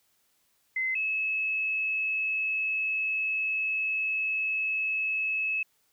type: tone pair in turn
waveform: sine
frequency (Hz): 2056 / 2590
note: C7 / E7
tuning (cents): -31 / -31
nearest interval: major third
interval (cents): 400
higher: second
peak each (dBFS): -26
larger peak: neither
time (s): 0.76-0.95 / 0.95-5.63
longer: second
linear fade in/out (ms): 5
effects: white hiss -70 dBFS RMS until 5.92 s